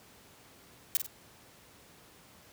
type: noise with echo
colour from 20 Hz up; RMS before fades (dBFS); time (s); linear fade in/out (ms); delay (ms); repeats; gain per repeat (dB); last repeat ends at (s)
blue; -26; 0.95-0.97; 0; 47; 2; -8; 1.064
effects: pink hiss -57 dBFS RMS until 2.52 s + high-pass 80 Hz 12 dB/octave